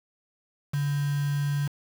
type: tone with quantisation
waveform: sine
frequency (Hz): 143.4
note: D3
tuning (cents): -41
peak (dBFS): -24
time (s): 0.73-1.68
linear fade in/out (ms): 10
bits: 6
effects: none